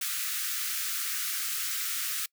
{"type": "high-pass noise", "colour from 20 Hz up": "white", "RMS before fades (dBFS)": -32, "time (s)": [0.01, 2.26], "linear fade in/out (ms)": 5, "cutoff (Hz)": 1200, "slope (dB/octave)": 96, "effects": ["noise-tail reverb RT60 0.1 s tail -25 dB re dry"]}